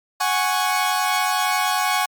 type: chord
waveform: sawtooth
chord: F# suspended second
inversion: none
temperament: equal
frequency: 740 / 830.6 / 1108.7 Hz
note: F#5 / G#5 / C#6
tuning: 0 / 0 / 0 cents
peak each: -19 dBFS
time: 0.2-2.06 s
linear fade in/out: 10 ms
effects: MP3 96 kbps